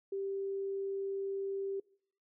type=tone; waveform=sine; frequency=392 Hz; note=G4; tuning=in tune; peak=-34 dBFS; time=0.12-1.8 s; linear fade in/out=5 ms; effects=noise-tail reverb RT60 0.6 s tail -23 dB re dry